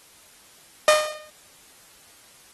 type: tone with exponential decay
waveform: sawtooth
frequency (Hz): 611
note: D#5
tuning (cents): -32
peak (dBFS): -7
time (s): 0.88-1.3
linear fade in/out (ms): 1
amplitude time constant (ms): 90
effects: white hiss -52 dBFS RMS until 2.53 s + AAC 32 kbps